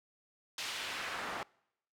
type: noise with band-pass filter sweep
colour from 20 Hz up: pink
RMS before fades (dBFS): -40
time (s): 0.58-1.43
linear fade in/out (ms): 2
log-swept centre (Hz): 3800 to 1000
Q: 0.95
effects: noise-tail reverb RT60 0.8 s tail -26 dB re dry